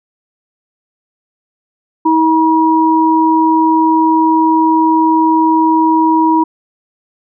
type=tone pair together; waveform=sine; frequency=320 / 960 Hz; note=D#4 / B5; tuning=+49 / -49 cents; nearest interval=octave + perfect fifth; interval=1902 cents; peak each=-10 dBFS; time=2.05-6.44 s; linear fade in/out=10 ms; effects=none